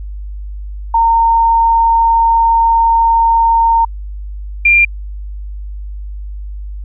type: tone pair in turn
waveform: sine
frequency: 917 / 2388 Hz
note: A#5 / D7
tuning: -29 / +28 cents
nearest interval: octave + perfect fourth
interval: 1657 cents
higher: second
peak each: -7 / -5 dBFS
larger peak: second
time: 0.94-3.85 / 4.65-4.85 s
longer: first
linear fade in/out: 5 ms
effects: added 50 Hz sine -22 dBFS peak until 6.84 s